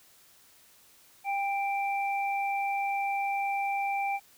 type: tone pair together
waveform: sine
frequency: 796.2 / 2349 Hz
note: G5 / D7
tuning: +27 / 0 cents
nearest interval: octave + perfect fifth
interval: 1873 cents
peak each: -28 / -34 dBFS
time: 1.24-4.2 s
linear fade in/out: 50 ms
effects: white hiss -59 dBFS RMS until 4.37 s